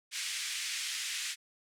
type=band-pass noise; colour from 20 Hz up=pink; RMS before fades=-37 dBFS; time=0.11-1.36 s; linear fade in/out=50 ms; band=2000 to 9200 Hz; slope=24 dB/octave; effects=none